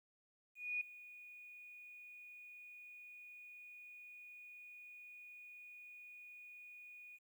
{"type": "tone with ADSR envelope", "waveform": "sine", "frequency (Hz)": 2461, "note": "D#7", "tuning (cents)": -20, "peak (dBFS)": -35, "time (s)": [0.55, 7.19], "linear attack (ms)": 260, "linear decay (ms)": 4, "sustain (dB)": -18, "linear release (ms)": 38, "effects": ["12-bit"]}